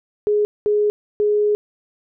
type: tone bursts at uneven times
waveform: sine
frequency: 417.6 Hz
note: G#4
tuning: 10 cents sharp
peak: -14 dBFS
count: 3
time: 0.27-0.45 / 0.66-0.9 / 1.2-1.55 s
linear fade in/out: 0 ms
effects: none